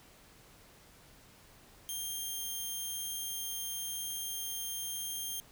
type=tone; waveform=10% pulse; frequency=3191 Hz; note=G7; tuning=30 cents sharp; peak=-28 dBFS; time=1.89-5.4 s; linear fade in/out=0 ms; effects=pink hiss -59 dBFS RMS until 5.51 s